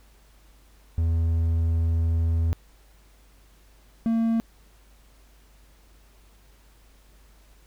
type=tone pair in turn; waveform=triangle; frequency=82.41 / 227.4 Hz; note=E2 / A#3; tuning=0 / -43 cents; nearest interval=octave + tritone; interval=1757 cents; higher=second; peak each=-18 dBFS; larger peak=neither; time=0.98-2.53 / 4.06-4.4 s; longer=first; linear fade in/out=0 ms; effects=added 50 Hz sine -53 dBFS peak until 7.66 s + pink hiss -60 dBFS RMS until 7.66 s